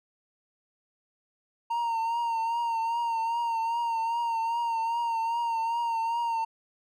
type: tone with vibrato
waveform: triangle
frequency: 923 Hz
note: A#5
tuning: 17 cents flat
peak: -24 dBFS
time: 1.7-6.45 s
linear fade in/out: 10 ms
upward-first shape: triangle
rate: 2.5 Hz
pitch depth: 47 cents each way
effects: none